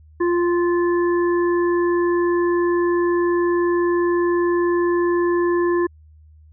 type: harmonic tone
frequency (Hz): 348.1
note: F4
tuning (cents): -6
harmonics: 1 / 3 / 5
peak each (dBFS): -16 / -26 / -30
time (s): 0.2-5.87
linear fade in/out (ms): 10
effects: added 77 Hz sine -45 dBFS peak until 6.52 s